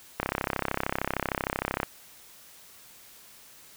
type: click train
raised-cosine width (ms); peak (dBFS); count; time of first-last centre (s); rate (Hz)
0.5; -11; 55; 0.2-1.831; 33.1
effects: white hiss -52 dBFS RMS until 3.76 s